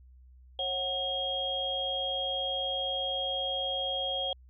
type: tone cluster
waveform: sine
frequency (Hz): 543 / 741 / 3256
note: C#5 / F#5 / G#7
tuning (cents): -36 / +2 / -35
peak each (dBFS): -36 / -37 / -31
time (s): 0.59-4.33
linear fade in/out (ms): 2
effects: added 63 Hz sine -52 dBFS peak until 4.49 s